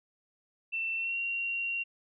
sine tone with pitch glide, 2682 to 2753 Hz, E7 to F7, +29 to -25 cents, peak -30 dBFS, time 0.72-1.84 s, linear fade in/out 20 ms, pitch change +46 cents, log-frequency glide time 0.95-1.18 s, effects none

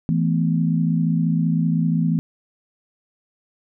sine chord, E suspended fourth, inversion none, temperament equal with one note detuned, 164.81 / 220 / 250.5 Hz, E3 / A3 / B3, 0 / 0 / +25 cents, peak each -18 / -24 / -24 dBFS, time 0.09-2.19 s, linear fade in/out 0 ms, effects none

